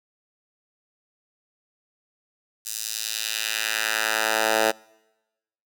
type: tone with high-pass filter sweep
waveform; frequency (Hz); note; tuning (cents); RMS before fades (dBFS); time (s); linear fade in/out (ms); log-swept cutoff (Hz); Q
10% pulse; 110; A2; 0; -25; 2.65-4.72; 20; 6900 to 600; 1.1
effects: noise-tail reverb RT60 1.0 s tail -26 dB re dry